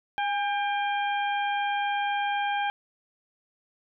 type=harmonic tone with a mistuned harmonic; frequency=796 Hz; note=G5; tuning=26 cents sharp; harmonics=1 / 2 / 3 / 4; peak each=-26 / -32 / -36 / -38 dBFS; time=0.18-2.7 s; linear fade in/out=0 ms; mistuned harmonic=1; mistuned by=+43 cents; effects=none